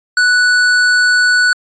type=tone; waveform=square; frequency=1480 Hz; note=F#6; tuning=in tune; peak=-9 dBFS; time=0.17-1.53 s; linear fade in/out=2 ms; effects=resampled to 16000 Hz